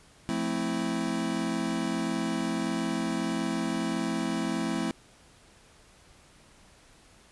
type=chord; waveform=square; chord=F major seventh; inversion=none; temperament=equal; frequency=174.61 / 220 / 261.6 / 329.6 Hz; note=F3 / A3 / C4 / E4; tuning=0 / 0 / 0 / 0 cents; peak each=-36 / -33 / -34 / -34 dBFS; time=0.29-4.91 s; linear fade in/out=0 ms; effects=pink hiss -57 dBFS RMS until 7.31 s + resampled to 24000 Hz